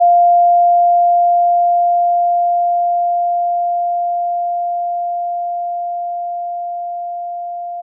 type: tone with level ramp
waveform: sine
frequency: 698.5 Hz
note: F5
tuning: in tune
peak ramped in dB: -6 to -22 dBFS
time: 0-7.82 s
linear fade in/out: 20 ms
effects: none